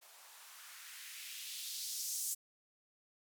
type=noise with band-pass filter sweep; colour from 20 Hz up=violet; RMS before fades=-45 dBFS; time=0.01-2.35 s; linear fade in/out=20 ms; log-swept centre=640 to 7600 Hz; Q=1.7; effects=none